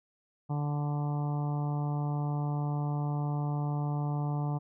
harmonic tone, 146.5 Hz, D3, 4 cents flat, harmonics 1 / 2 / 3 / 4 / 5 / 6 / 7 / 8, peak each -29 / -40 / -46 / -48 / -42 / -44 / -48 / -51 dBFS, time 0.49-4.59 s, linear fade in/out 20 ms, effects none

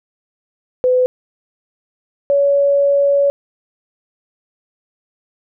sine tone pair in turn, 505 / 563.6 Hz, B4 / C#5, +39 / +29 cents, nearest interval major second, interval 190 cents, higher second, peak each -10 dBFS, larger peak neither, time 0.84-1.06 / 2.3-3.3 s, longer second, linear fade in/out 0 ms, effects none

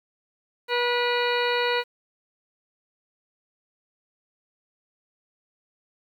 harmonic tone with a mistuned harmonic, 484.3 Hz, B4, 34 cents flat, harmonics 1 / 2 / 3 / 4 / 5 / 6 / 8 / 9, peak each -25 / -28 / -30 / -31 / -32 / -33 / -34 / -35 dBFS, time 0.68-1.84 s, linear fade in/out 50 ms, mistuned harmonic 4, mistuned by +21 cents, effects 9-bit

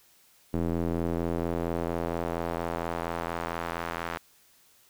square tone with band-pass filter sweep, 42.15 Hz, E1, 39 cents sharp, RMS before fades -31 dBFS, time 0.53-4.18 s, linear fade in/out 10 ms, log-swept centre 290 to 1400 Hz, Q 1, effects white hiss -61 dBFS RMS until 4.89 s

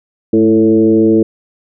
sine tone with frequency modulation, 331.8 Hz, E4, 11 cents sharp, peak -6 dBFS, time 0.33-1.23 s, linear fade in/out 5 ms, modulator 113 Hz, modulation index 1.1, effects none

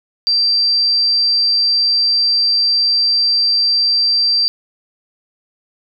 sine tone, 4699 Hz, D8, in tune, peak -11 dBFS, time 0.27-4.48 s, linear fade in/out 0 ms, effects none

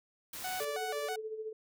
white noise, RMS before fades -43 dBFS, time 0.33-0.65 s, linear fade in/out 5 ms
sawtooth tone with vibrato, 657 Hz, E5, 6 cents flat, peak -32 dBFS, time 0.44-1.16 s, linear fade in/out 5 ms, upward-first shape square, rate 3.1 Hz, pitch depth 210 cents each way
sine tone with tremolo, 436.7 Hz, A4, 13 cents flat, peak -35 dBFS, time 0.6-1.53 s, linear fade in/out 5 ms, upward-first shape sine, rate 14 Hz, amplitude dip 60%
effects none

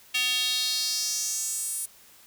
square tone with high-pass filter sweep, 250 Hz, B3, 21 cents sharp, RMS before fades -28 dBFS, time 0.14-1.86 s, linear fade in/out 10 ms, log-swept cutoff 2800 to 9700 Hz, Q 3.6, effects white hiss -54 dBFS RMS until 2.26 s

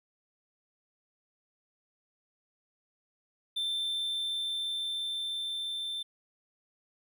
triangle tone with level ramp, 3557 Hz, A7, 18 cents sharp, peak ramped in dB -28 to -32 dBFS, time 3.56-6.03 s, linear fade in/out 10 ms, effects none

